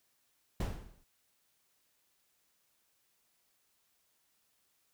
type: noise with exponential decay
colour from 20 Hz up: brown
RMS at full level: -29 dBFS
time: 0.6-1.04 s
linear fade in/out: 5 ms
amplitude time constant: 94 ms
effects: white hiss -75 dBFS RMS until 4.93 s